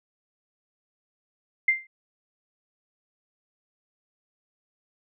sine tone with exponential decay, 2093 Hz, C7, in tune, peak -14 dBFS, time 1.68-1.87 s, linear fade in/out 5 ms, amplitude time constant 40 ms, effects none

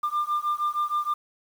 sine beating tone pair, 1194 / 1200.4 Hz, D6 / D6, +28 / +38 cents, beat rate 6.4 Hz, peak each -25 dBFS, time 0.03-1.14 s, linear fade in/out 10 ms, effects tanh soft clip ceiling -20 dBFS + 8-bit

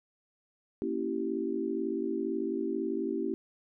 sine chord, A# diminished seventh, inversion none, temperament equal with one note detuned, 233.1 / 277.2 / 329.6 / 387.7 Hz, A#3 / C#4 / E4 / G4, 0 / 0 / 0 / -19 cents, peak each -37 / -36 / -34 / -34 dBFS, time 0.82-3.34 s, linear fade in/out 0 ms, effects none

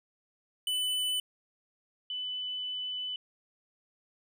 square / sine tone pair in turn, 2998 / 2998 Hz, F#7 / F#7, +22 / +22 cents, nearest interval unison, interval 0 cents, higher neither, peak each -29 / -33 dBFS, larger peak first, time 0.67-1.2 / 2.1-3.16 s, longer second, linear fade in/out 2 ms, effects none

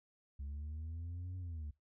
sine linear two-way sweep, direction up then down, 68.8 to 92.5 to 72 Hz, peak -38 dBFS, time 0.39-1.71 s, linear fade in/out 10 ms, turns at 1.37 s, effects noise-tail reverb RT60 0.2 s tail -24 dB re dry + tanh soft clip ceiling -40 dBFS

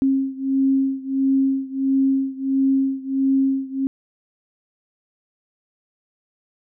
sine beating tone pair, 268.6 / 270.1 Hz, C4 / C#4, +46 / -45 cents, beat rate 1.5 Hz, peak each -19 / -21 dBFS, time 0.02-3.87 s, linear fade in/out 0 ms, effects none

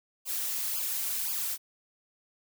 blue noise with flanger, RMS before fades -32 dBFS, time 0.25-1.58 s, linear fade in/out 50 ms, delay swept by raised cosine 0.51 to 4.21 ms, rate 1.9 Hz, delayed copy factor -0.9, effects none

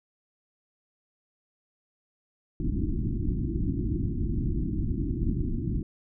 pink low-pass noise, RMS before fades -28 dBFS, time 2.6-5.83 s, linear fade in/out 2 ms, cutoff 350 Hz, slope 96 dB/octave, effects none

